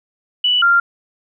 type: tone pair in turn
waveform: sine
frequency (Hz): 2960 / 1390.1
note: F#7 / F6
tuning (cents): 0 / -8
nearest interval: octave + minor second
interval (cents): 1308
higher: first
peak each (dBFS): -12 / -9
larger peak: second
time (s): 0.44-0.62 / 0.62-0.8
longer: neither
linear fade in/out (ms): 5
effects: none